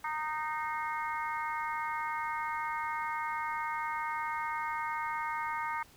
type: harmonic tone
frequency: 308.4 Hz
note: D#4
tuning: 15 cents flat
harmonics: 3 / 4 / 5 / 6 / 7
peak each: -35 / -38 / -43 / -44 / -41 dBFS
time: 0.04-5.83 s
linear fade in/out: 5 ms
effects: pink hiss -59 dBFS RMS until 5.96 s